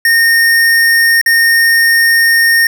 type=tone with dropouts; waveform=square; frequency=1839 Hz; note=A#6; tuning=24 cents flat; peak=-7 dBFS; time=0.05-2.67 s; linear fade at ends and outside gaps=2 ms; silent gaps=1.214-1.261 s; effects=none